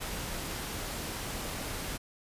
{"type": "noise", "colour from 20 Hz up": "pink", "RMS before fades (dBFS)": -37, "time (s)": [0, 1.98], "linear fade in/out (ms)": 20, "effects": ["resampled to 32000 Hz"]}